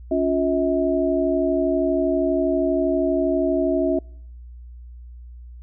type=tone cluster; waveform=sine; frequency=281 / 353.5 / 641 Hz; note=C#4 / F4 / E5; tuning=+24 / +21 / -49 cents; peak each=-22 dBFS; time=0.11-3.99 s; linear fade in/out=5 ms; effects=noise-tail reverb RT60 0.7 s tail -26 dB re dry + added 60 Hz sine -37 dBFS peak until 5.62 s